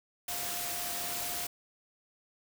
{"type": "tone in noise", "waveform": "sine", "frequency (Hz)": 703, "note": "F5", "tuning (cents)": 11, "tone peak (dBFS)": -44, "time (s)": [0.28, 1.47], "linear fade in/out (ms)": 5, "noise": "white", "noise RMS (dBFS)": -36, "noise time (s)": [0.28, 1.47], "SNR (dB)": -11, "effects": []}